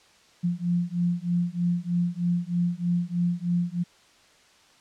sine beating tone pair, 173 / 176.2 Hz, F3 / F3, -16 / +16 cents, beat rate 3.2 Hz, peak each -26 dBFS, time 0.43-3.84 s, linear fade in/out 20 ms, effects white hiss -57 dBFS RMS until 4.8 s + low-pass 6000 Hz 12 dB/octave

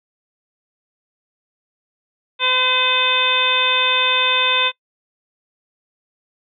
harmonic tone, 510 Hz, C5, 44 cents flat, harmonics 1 / 2 / 3 / 4 / 5 / 6 / 7, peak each -27 / -22 / -25 / -26 / -20 / -28 / -18 dBFS, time 2.39-4.72 s, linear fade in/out 50 ms, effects noise-tail reverb RT60 0.1 s tail -22 dB re dry

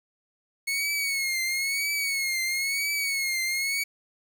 sawtooth tone with vibrato, 2191 Hz, C#7, 21 cents flat, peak -22 dBFS, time 0.67-3.84 s, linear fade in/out 10 ms, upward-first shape triangle, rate 1 Hz, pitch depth 91 cents each way, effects 9-bit

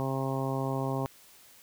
harmonic tone, 134 Hz, C3, 42 cents sharp, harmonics 1 / 2 / 3 / 4 / 5 / 6 / 7 / 8, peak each -32 / -35 / -37 / -38 / -39 / -40 / -40 / -41 dBFS, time 0-1.06 s, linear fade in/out 0 ms, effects white hiss -56 dBFS RMS until 1.62 s

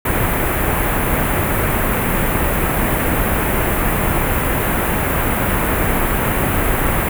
pink band-stop noise, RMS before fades -17 dBFS, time 0.05-7.09 s, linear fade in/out 5 ms, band 2400 to 11000 Hz, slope 24 dB/octave, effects none

